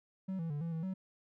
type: tone with pitch steps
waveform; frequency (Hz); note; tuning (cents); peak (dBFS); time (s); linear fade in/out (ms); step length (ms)
triangle; 189.8 / 165 / 146 / 166.9 / 161.9 / 188.8; F#3 / E3 / D3 / E3 / E3 / F#3; +44 / +2 / -10 / +22 / -31 / +35; -33; 0.28-0.94; 10; 110
effects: none